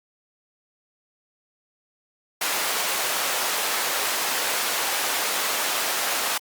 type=high-pass noise; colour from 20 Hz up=pink; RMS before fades=-25 dBFS; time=2.41-6.38 s; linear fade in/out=5 ms; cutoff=670 Hz; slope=12 dB/octave; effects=Opus 48 kbps